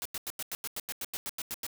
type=noise bursts; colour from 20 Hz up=white; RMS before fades=-36 dBFS; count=14; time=0.02-1.666 s; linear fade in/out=0 ms; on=34 ms; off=90 ms; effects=none